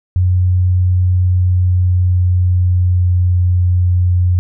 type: tone with pitch glide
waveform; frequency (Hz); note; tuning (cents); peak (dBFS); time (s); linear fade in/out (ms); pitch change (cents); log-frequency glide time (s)
sine; 90.9 to 89.6; F#2 to F2; -30 to +45; -9; 0.16-4.39; 0; -25; 1.17-3.33
effects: none